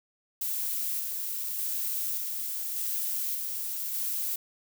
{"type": "noise with tremolo", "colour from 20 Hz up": "violet", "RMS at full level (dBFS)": -31, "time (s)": [0.41, 4.36], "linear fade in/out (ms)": 5, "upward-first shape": "square", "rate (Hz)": 0.85, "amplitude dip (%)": 25, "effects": []}